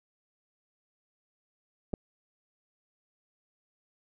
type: clicks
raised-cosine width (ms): 2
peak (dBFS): -28 / -18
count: 2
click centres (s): 1.933 / 1.938
effects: none